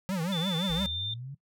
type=tone with vibrato; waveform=square; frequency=177.4 Hz; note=F3; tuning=27 cents sharp; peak=-29 dBFS; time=0.09-0.86 s; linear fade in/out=0 ms; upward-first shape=triangle; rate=5.8 Hz; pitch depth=230 cents each way
type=tone with pitch glide; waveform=sine; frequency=3520 to 3590 Hz; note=A7 to A7; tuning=0 to +34 cents; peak=-31 dBFS; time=0.32-1.14 s; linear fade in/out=5 ms; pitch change=+34 cents; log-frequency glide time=0.54-0.88 s
type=linear sweep; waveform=sine; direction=up; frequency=49 to 144.1 Hz; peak=-37 dBFS; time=0.69-1.35 s; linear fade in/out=10 ms
effects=noise-tail reverb RT60 0.1 s tail -19 dB re dry